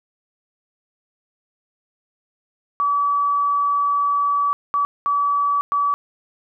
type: tone bursts at uneven times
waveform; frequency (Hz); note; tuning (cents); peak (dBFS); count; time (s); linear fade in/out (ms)
sine; 1146; D6; -43; -16; 4; 2.8-4.53 / 4.74-4.85 / 5.06-5.61 / 5.72-5.94; 0
effects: none